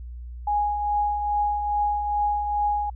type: tone with tremolo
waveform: sine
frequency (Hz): 828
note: G#5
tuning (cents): -5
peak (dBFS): -19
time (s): 0.47-2.9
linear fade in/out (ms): 5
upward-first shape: triangle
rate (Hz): 2.4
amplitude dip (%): 50
effects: added 60 Hz sine -34 dBFS peak until 2.95 s